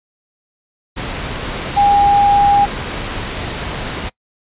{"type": "tone in noise", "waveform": "sine", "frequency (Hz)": 810, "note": "G#5", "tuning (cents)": -43, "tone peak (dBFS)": -8, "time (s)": [1.76, 2.66], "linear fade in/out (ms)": 20, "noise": "pink", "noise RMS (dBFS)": -23, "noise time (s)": [0.96, 4.1], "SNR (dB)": 12, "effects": ["noise-tail reverb RT60 0.1 s tail -24 dB re dry", "resampled to 8000 Hz"]}